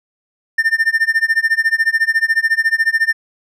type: tone with tremolo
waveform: triangle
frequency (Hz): 1800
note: A6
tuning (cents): +39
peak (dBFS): -7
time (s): 0.58-3.13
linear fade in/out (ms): 5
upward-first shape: sine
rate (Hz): 14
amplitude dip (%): 95
effects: none